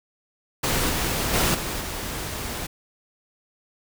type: noise with level steps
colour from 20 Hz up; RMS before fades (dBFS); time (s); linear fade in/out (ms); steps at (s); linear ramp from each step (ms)
pink; -23 / -25 / -21 / -29 / -31; 0.63-2.67; 10; 0.89 / 1.33 / 1.54 / 1.8; 10
effects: none